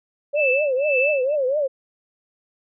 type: tone with vibrato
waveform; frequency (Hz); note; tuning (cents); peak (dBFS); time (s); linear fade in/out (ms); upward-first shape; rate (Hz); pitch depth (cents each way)
sine; 554.4; C#5; 0; -18; 0.33-1.68; 20; triangle; 4.2; 200
type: tone with tremolo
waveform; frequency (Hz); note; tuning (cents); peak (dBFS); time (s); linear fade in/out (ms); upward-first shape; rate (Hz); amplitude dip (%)
sine; 2637; E7; 0; -18; 0.35-1.36; 50; sine; 1.9; 100
effects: none